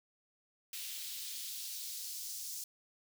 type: noise with high-pass filter sweep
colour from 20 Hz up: white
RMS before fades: -43 dBFS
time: 0.73-2.64 s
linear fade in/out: 2 ms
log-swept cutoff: 2900 to 5700 Hz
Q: 1.5
effects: none